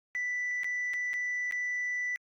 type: tone with dropouts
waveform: sine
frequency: 1978 Hz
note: B6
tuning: 2 cents sharp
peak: -28 dBFS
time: 0.15-2.16 s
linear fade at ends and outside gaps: 0 ms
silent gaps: 0.634-0.644 / 0.935-0.939 / 1.133-1.139 / 1.511-1.523 s
effects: tanh soft clip ceiling -28 dBFS + Opus 48 kbps